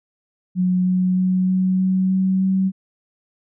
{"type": "tone with pitch steps", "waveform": "sine", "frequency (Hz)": [182.4, 183.67, 184.95, 186.23, 187.53, 188.83, 190.15], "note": ["F#3", "F#3", "F#3", "F#3", "F#3", "F#3", "F#3"], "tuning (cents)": [-24, -12, 0, 11, 24, 36, 48], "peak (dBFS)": -15, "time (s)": [0.55, 2.72], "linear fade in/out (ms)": 50, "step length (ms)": 310, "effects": []}